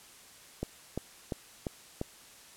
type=click train; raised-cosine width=2 ms; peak=-19 dBFS; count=5; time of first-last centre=0.63-2.014 s; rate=2.89 Hz; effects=white hiss -54 dBFS RMS until 2.56 s + low-pass 11000 Hz 12 dB/octave